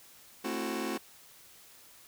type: chord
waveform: sawtooth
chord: F# half-diminished seventh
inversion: first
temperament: just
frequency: 222 / 266.4 / 333 / 370 Hz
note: A3 / C4 / E4 / F#4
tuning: +16 / +31 / +18 / 0 cents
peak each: -34 dBFS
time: 0.44-0.98 s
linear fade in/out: 10 ms
effects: white hiss -56 dBFS RMS until 2.07 s